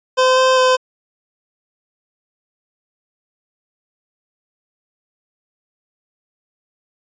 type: tone with pitch steps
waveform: 25% pulse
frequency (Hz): 514 / 518 / 512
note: C5 / C5 / C5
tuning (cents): -31 / -17 / -38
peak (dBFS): -7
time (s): 0.17-0.77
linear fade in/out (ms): 20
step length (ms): 200
effects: resampled to 16000 Hz